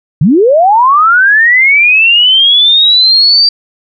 sine linear sweep, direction up, 126.4 to 4699 Hz, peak -3 dBFS, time 0.21-3.49 s, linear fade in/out 5 ms, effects none

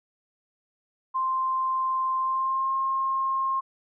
sine tone with pitch glide, 1046.5 to 1067.9 Hz, C6 to C6, 0 to +35 cents, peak -23 dBFS, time 1.14-3.61 s, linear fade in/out 20 ms, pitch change +35 cents, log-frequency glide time 2.2-2.73 s, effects none

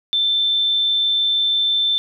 sine tone, 3547 Hz, A7, 13 cents sharp, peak -15 dBFS, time 0.13-1.98 s, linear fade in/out 0 ms, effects none

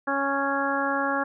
harmonic tone, 277 Hz, C#4, 1 cent flat, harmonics 1 / 2 / 3 / 4 / 5 / 6, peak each -30 / -30 / -30 / -30 / -30 / -30 dBFS, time 0.07-1.24 s, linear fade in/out 10 ms, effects none

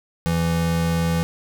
square tone pair together, 83.4 / 166.7 Hz, E2 / E3, +21 / +20 cents, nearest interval octave, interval 1199 cents, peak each -27 / -20 dBFS, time 0.26-1.23 s, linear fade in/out 0 ms, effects none

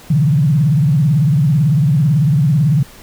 sine tone with vibrato, 146.6 Hz, D3, 3 cents flat, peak -9 dBFS, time 0.1-2.83 s, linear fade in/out 5 ms, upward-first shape triangle, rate 18 Hz, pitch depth 290 cents each way, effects pink hiss -40 dBFS RMS until 3.02 s

